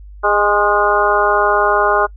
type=harmonic tone with a mistuned harmonic; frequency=205.7 Hz; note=G#3; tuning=16 cents flat; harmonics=2 / 3 / 4 / 5 / 6 / 7; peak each=-18 / -18 / -18 / -18 / -18 / -18 dBFS; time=0.23-2.07 s; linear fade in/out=20 ms; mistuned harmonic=5; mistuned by=+35 cents; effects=noise-tail reverb RT60 0.1 s tail -26 dB re dry + added 50 Hz sine -33 dBFS peak until 2.16 s